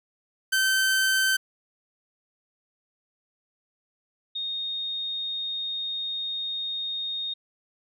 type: tone pair in turn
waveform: sawtooth / sine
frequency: 1544 / 3700 Hz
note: G6 / A#7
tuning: -27 / -14 cents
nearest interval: octave + minor third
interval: 1513 cents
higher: second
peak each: -17 / -28 dBFS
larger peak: first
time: 0.52-1.37 / 4.35-7.34 s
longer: second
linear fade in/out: 10 ms
effects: none